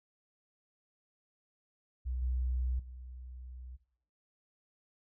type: tone with level steps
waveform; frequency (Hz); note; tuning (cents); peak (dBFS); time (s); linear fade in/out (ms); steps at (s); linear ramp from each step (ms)
sine; 62.7; B1; +27; -33 / -30 / -44; 2.05-3.77; 20; 2.22 / 2.79; 5
effects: noise-tail reverb RT60 0.7 s tail -17 dB re dry